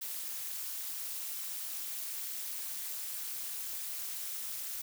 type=noise with amplitude modulation; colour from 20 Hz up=blue; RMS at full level=-36 dBFS; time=0.01-4.82 s; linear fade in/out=10 ms; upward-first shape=sine; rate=246 Hz; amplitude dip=80%; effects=none